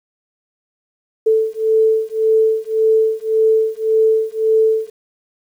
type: beating tone pair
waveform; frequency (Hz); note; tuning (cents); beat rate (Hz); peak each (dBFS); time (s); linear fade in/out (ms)
sine; 440 / 441.8; A4 / A4; 0 / +7; 1.8; -15; 1.26-4.9; 10
effects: 8-bit